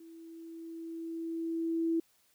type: tone with level ramp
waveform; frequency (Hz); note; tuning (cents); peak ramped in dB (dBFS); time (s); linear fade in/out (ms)
sine; 329.6; E4; 0; -49 to -26; 0-2; 5
effects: white hiss -69 dBFS RMS until 2.34 s